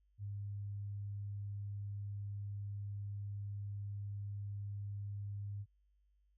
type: tone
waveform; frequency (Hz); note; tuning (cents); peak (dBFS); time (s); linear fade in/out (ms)
sine; 101.3; G#2; -43; -40; 0.18-5.66; 50
effects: added 50 Hz sine -70 dBFS peak until 6.37 s